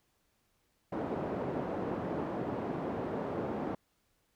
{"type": "band-pass noise", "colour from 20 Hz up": "pink", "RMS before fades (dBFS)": -36, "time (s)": [0.92, 3.75], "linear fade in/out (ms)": 5, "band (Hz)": [200, 700], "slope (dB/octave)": 12, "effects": ["pink hiss -75 dBFS RMS until 4.35 s"]}